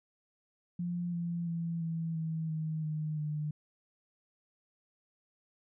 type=tone with pitch steps; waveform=sine; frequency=174.61 / 171.02 / 167.5 / 164.05 / 160.67 / 157.37 / 154.13 / 150.96 Hz; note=F3 / F3 / E3 / E3 / E3 / D#3 / D#3 / D3; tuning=0 / -36 / +28 / -8 / -44 / +20 / -16 / +48 cents; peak=-32 dBFS; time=0.79-3.51 s; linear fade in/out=5 ms; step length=340 ms; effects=none